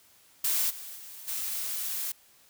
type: noise with level steps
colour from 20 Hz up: blue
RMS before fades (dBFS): -27 / -42 / -45 / -33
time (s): 0.44-2.12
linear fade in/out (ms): 5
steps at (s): 0.69 / 0.95 / 1.27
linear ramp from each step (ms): 20
effects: white hiss -60 dBFS RMS until 2.49 s